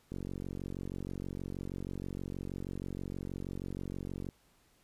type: click train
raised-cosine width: 3 ms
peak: -27 dBFS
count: 194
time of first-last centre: 0.12-4.288 s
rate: 46.3 Hz
effects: pink hiss -68 dBFS RMS until 4.83 s + resampled to 32000 Hz